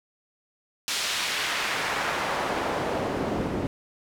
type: noise with band-pass filter sweep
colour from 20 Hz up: pink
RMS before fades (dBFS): -28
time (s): 0.88-3.67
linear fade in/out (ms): 0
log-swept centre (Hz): 4400 to 250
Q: 0.82
effects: none